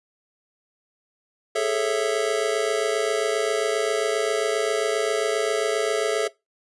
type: chord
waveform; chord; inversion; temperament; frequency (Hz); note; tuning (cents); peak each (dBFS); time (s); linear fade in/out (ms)
square; A major seventh; third; just; 412.5 / 440 / 550 / 660; G#4 / A4 / C#5 / E5; -12 / 0 / -14 / +2; -29 / -25 / -30 / -27; 1.55-6.28; 10
effects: noise-tail reverb RT60 0.2 s tail -20 dB re dry + resampled to 24000 Hz